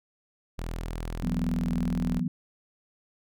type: tone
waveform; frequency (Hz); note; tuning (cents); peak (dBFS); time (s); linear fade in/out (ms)
sawtooth; 41.2; E1; 0; -28; 0.58-2.2; 10
type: chord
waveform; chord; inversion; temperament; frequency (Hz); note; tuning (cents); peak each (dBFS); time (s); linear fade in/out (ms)
sine; E suspended second; none; equal with one note detuned; 164.81 / 185 / 244; E3 / F#3 / B3; 0 / 0 / -21; -30; 1.23-2.28; 5
effects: none